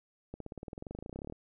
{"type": "accelerating click train", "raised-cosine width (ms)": 2, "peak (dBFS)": -28, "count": 25, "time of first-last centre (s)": [0.34, 1.324], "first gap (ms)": 63, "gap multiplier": 0.96, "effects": []}